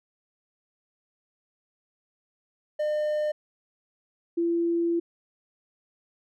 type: tone pair in turn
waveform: triangle / sine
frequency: 604 / 339 Hz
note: D5 / E4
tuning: +48 / +49 cents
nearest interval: minor seventh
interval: 999 cents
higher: first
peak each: -22 dBFS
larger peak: neither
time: 2.79-3.32 / 4.37-5 s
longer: second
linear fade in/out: 10 ms
effects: none